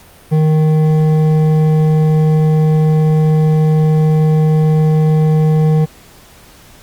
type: tone with hard clipping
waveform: sine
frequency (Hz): 155.56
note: D#3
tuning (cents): 0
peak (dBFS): -10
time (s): 0.31-5.86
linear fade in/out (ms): 20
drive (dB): 9
effects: pink hiss -42 dBFS RMS until 6.82 s + Opus 48 kbps